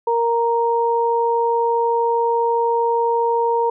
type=tone pair together; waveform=sine; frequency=466.2 / 932.4 Hz; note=A#4 / A#5; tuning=0 / 0 cents; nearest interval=octave; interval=1200 cents; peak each=-18 dBFS; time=0.07-3.7 s; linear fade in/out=5 ms; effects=none